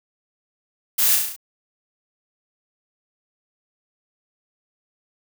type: noise with echo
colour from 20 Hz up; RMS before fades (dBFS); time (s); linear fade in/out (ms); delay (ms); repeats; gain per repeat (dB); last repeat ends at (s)
blue; -19; 0.98-1.16; 10; 34; 6; -3; 1.364
effects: none